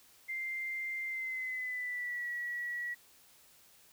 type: tone with pitch glide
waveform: sine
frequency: 2093 to 1930.4 Hz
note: C7 to B6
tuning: 0 to -40 cents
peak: -35 dBFS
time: 0.28-2.95 s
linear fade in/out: 20 ms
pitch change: -140 cents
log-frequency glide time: 1.06-2.28 s
effects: white hiss -62 dBFS RMS until 3.92 s